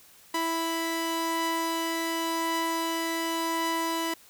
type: tone pair together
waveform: sawtooth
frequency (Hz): 329.6 / 989.7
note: E4 / B5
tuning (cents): 0 / +3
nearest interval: octave + perfect fifth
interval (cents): 1903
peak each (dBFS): -26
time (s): 0.34-4.14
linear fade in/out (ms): 5
effects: white hiss -55 dBFS RMS until 4.29 s